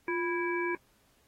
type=harmonic tone with a mistuned harmonic; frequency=329.6 Hz; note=E4; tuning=in tune; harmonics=1 / 3 / 5 / 7; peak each=-31 / -36 / -37 / -36 dBFS; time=0.08-0.75 s; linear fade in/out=2 ms; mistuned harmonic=1; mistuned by=+100 cents; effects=pink hiss -68 dBFS RMS until 1.27 s + AAC 48 kbps